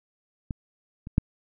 clicks, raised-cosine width 5 ms, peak -18 / -25 / -7 dBFS, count 3, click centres 0.508 / 1.071 / 1.181 s, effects none

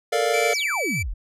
square chord, Bb major seventh, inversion third, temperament equal, 440 / 466.2 / 587.3 / 698.5 Hz, A4 / Bb4 / D5 / F5, 0 / 0 / 0 / 0 cents, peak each -27 / -25 / -26 / -25 dBFS, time 0.12-0.54 s, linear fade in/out 10 ms
45% pulse tone with vibrato, 2307 Hz, D7, 31 cents flat, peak -24 dBFS, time 0.33-1.03 s, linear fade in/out 10 ms, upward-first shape square, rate 3.2 Hz, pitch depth 9 cents each way
sine exponential sweep, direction down, 6970 to 33 Hz, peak -25 dBFS, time 0.53-1.14 s, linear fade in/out 10 ms
effects low-pass 11000 Hz 12 dB/octave

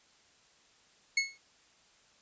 sawtooth tone with exponential decay, 2186 Hz, C#7, 25 cents flat, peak -19 dBFS, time 1.17-1.38 s, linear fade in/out 5 ms, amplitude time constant 45 ms, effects white hiss -64 dBFS RMS until 2.21 s + resampled to 16000 Hz

